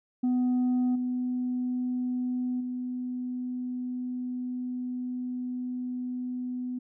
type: tone with level steps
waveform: sine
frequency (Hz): 249.9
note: B3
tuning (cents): +21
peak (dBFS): -20 / -26 / -30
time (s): 0.23-6.79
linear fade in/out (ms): 10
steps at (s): 0.95 / 2.6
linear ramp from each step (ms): 10
effects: tanh soft clip ceiling -22 dBFS